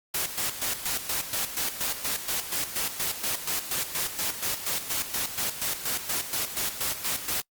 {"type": "noise with tremolo", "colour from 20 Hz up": "white", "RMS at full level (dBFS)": -28, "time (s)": [0.14, 7.42], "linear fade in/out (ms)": 5, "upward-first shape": "square", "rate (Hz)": 4.2, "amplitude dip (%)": 65, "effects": ["noise-tail reverb RT60 0.1 s tail -25 dB re dry", "Opus 48 kbps"]}